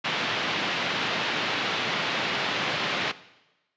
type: band-pass noise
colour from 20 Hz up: white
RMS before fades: -28 dBFS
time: 0.04-3.12 s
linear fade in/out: 10 ms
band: 120 to 3600 Hz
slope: 24 dB/octave
effects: noise-tail reverb RT60 1.0 s tail -17 dB re dry + resampled to 16000 Hz